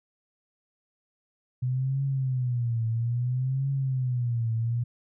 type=tone with vibrato; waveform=sine; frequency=124.7 Hz; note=B2; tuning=17 cents sharp; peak=-24 dBFS; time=1.62-4.84 s; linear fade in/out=10 ms; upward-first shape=triangle; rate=0.6 Hz; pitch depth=180 cents each way; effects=none